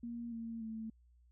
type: tone with pitch steps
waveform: sine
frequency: 235.5 / 228.5 / 221.8 Hz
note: A#3 / A#3 / A3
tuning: +18 / -34 / +14 cents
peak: -40 dBFS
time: 0.03-0.9 s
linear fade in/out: 5 ms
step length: 290 ms
effects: added 60 Hz sine -63 dBFS peak until 1.31 s